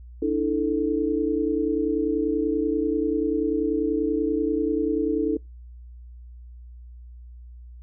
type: chord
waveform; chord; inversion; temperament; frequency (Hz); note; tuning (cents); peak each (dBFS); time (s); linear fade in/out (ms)
sine; D suspended second; none; equal with one note detuned; 293.7 / 324 / 440; D4 / E4 / A4; 0 / -30 / 0; -25; 0.22-5.37; 5
effects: noise-tail reverb RT60 0.2 s tail -25 dB re dry + added 60 Hz sine -40 dBFS peak until 7.82 s